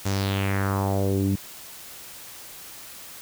sawtooth tone with low-pass filter sweep, 98 Hz, G2, in tune, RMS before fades -24 dBFS, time 0.05-1.36 s, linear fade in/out 10 ms, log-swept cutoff 7200 to 230 Hz, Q 3.1, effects white hiss -42 dBFS RMS until 3.21 s

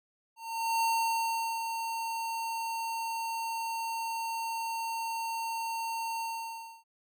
square tone with ADSR envelope, 911 Hz, A#5, 40 cents flat, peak -26 dBFS, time 0.36-6.84 s, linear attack 460 ms, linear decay 780 ms, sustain -7 dB, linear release 630 ms, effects none

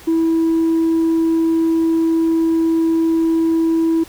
triangle tone with tanh clipping, 327.1 Hz, E4, 13 cents flat, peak -13 dBFS, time 0.07-4.04 s, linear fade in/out 10 ms, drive 6 dB, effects pink hiss -41 dBFS RMS until 4.08 s

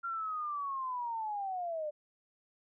sine linear sweep, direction down, 1387 to 587 Hz, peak -34 dBFS, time 0.03-1.91 s, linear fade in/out 20 ms, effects none

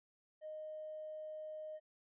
triangle tone, 619 Hz, D#5, 9 cents flat, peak -40 dBFS, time 0.41-1.8 s, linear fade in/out 50 ms, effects tanh soft clip ceiling -42 dBFS + resampled to 8000 Hz

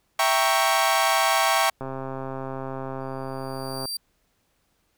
sawtooth chord, E diminished seventh, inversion none, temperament equal, 659.3 / 784 / 932.3 / 1108.7 Hz, E5 / G5 / Bb5 / Db6, 0 / 0 / 0 / 0 cents, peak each -21 / -20 / -23 / -20 dBFS, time 0.19-1.7 s, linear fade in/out 5 ms
click train, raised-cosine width 1 ms, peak -19 dBFS, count 273, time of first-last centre 1.81-3.855 s, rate 133 Hz
sawtooth tone with exponential growth, 4699 Hz, D8, in tune, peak -24 dBFS, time 3-3.97 s, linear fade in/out 5 ms, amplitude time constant 210 ms
effects pink hiss -69 dBFS RMS until 4.97 s

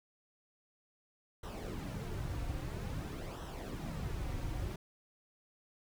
brown noise with flanger, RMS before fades -40 dBFS, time 1.43-4.76 s, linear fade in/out 5 ms, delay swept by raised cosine 0.43 to 4.83 ms, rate 0.5 Hz, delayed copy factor -0.6, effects none

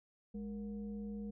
sine tone with frequency modulation, 207.7 Hz, G#3, in tune, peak -40 dBFS, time 0.34-1.31 s, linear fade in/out 10 ms, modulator 261 Hz, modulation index 0.56, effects none

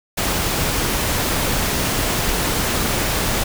pink noise, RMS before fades -20 dBFS, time 0.17-3.44 s, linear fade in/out 10 ms, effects none

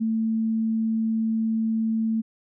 sine tone, 222.9 Hz, A3, 23 cents sharp, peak -21 dBFS, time 0-2.22 s, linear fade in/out 20 ms, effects none

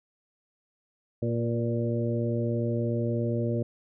harmonic tone with a mistuned harmonic, 117 Hz, A#2, 7 cents sharp, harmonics 1 / 2 / 3 / 4 / 5, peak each -28 / -31 / -33 / -34 / -35 dBFS, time 1.22-3.63 s, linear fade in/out 5 ms, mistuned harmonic 4, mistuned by +26 cents, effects none

